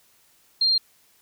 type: tone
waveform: sine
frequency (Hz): 4193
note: C8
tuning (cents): +3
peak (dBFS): -17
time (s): 0.61-0.78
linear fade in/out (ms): 5
effects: white hiss -60 dBFS RMS until 1.21 s